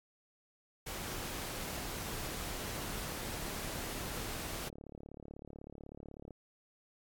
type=noise; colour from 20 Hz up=pink; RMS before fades=-41 dBFS; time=0.86-4.69 s; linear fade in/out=10 ms
type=click train; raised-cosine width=2 ms; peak=-35 dBFS; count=150; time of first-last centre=2.18-6.307 s; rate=36.1 Hz
effects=AAC 64 kbps